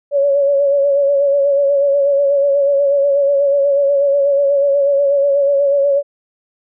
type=tone with vibrato; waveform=sine; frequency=562 Hz; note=C#5; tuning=24 cents sharp; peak=-10 dBFS; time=0.11-6.03 s; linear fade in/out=50 ms; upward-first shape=sine; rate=8.2 Hz; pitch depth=37 cents each way; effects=none